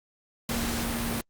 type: tone in noise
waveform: sine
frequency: 233.1 Hz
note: A#3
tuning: in tune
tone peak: -32 dBFS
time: 0.49-1.21 s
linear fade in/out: 2 ms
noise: pink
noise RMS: -31 dBFS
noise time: 0.49-1.21 s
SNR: -4 dB
effects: Opus 48 kbps